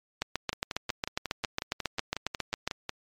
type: two click trains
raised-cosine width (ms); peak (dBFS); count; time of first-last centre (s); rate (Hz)
0.2; -15 / -11; 14 / 19; 0.53-2.894 / 0.22-2.676; 5.5 / 7.33
effects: MP3 96 kbps